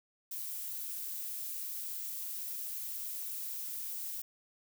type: noise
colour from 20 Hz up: violet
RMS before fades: -40 dBFS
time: 0.31-4.22 s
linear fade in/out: 5 ms
effects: none